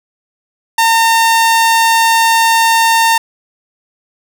sawtooth tone, 910 Hz, A#5, 42 cents flat, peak -4 dBFS, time 0.78-3.18 s, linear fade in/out 5 ms, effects none

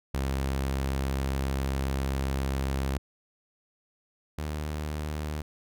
sawtooth tone pair in turn, 67.4 / 75.65 Hz, C#2 / D#2, -48 / -48 cents, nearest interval major second, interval 200 cents, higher second, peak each -23 / -27 dBFS, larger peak first, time 0.14-2.98 / 4.38-5.42 s, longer first, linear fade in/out 5 ms, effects none

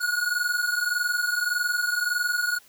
square tone pair together, 1437 / 1458.7 Hz, F6 / F#6, +49 / -25 cents, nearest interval unison, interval 26 cents, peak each -28 / -26 dBFS, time 0-2.59 s, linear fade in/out 20 ms, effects white hiss -55 dBFS RMS until 2.68 s

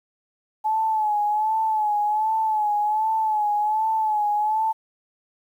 sine tone with vibrato, 857 Hz, A5, 46 cents flat, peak -19 dBFS, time 0.64-4.73 s, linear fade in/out 20 ms, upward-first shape sine, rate 1.3 Hz, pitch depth 54 cents each way, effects 9-bit

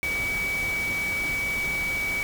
sine tone in noise, 2276 Hz, C#7, 45 cents sharp, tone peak -25 dBFS, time 0.03-2.23 s, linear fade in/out 0 ms, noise pink, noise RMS -35 dBFS, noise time 0.03-2.23 s, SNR +7 dB, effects none

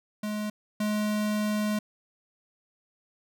square tone pair in turn, 211 / 211 Hz, G#3 / G#3, +28 / +28 cents, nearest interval unison, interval 0 cents, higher neither, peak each -30 / -26 dBFS, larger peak second, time 0.23-0.5 / 0.8-1.79 s, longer second, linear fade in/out 5 ms, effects none

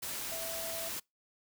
sine tone in noise, 659.3 Hz, E5, in tune, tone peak -41 dBFS, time 0.31-0.89 s, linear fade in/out 10 ms, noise white, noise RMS -39 dBFS, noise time 0.02-1 s, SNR -5 dB, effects noise-tail reverb RT60 0.2 s tail -26 dB re dry

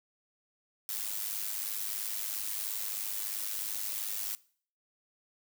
blue noise with amplitude modulation, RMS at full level -33 dBFS, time 0.89-4.35 s, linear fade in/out 0 ms, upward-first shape sine, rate 103 Hz, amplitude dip 65%, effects noise-tail reverb RT60 0.5 s tail -21 dB re dry

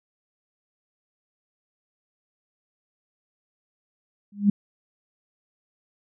sine tone with exponential growth, 203.3 Hz, G#3, 37 cents flat, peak -11 dBFS, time 4.32-4.5 s, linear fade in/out 5 ms, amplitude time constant 39 ms, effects none

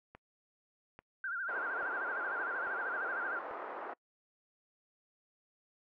click train, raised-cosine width 0.5 ms, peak -35 dBFS, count 5, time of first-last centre 0.15-3.511 s, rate 1.19 Hz
sine tone with vibrato, 1480 Hz, F#6, in tune, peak -35 dBFS, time 1.24-3.39 s, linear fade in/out 2 ms, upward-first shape sine, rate 13 Hz, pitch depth 130 cents each way
white band-pass noise, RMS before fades -43 dBFS, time 1.48-3.94 s, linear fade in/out 10 ms, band 360 to 1300 Hz, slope 24 dB/octave
effects noise-tail reverb RT60 0.1 s tail -26 dB re dry

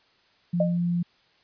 sine tone, 173.6 Hz, F3, 10 cents flat, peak -22 dBFS, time 0.53-1.03 s, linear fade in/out 10 ms
sine tone with exponential decay, 609 Hz, D#5, 37 cents flat, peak -17 dBFS, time 0.6-0.78 s, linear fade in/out 5 ms, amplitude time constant 38 ms
effects white hiss -62 dBFS RMS until 1.43 s + resampled to 11025 Hz

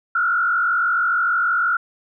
sine tone with frequency modulation, 1400 Hz, F6, 4 cents sharp, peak -16 dBFS, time 0.15-1.77 s, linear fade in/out 5 ms, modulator 46.3 Hz, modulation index 1.4, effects none

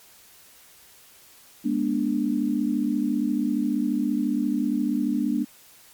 sine chord, G# diminished, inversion none, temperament equal with one note detuned, 207.7 / 242.4 / 293.7 Hz, G#3 / B3 / D4, 0 / -32 / 0 cents, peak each -27 / -25 / -25 dBFS, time 1.64-5.45 s, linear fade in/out 20 ms, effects white hiss -52 dBFS RMS until 5.93 s + MP3 96 kbps

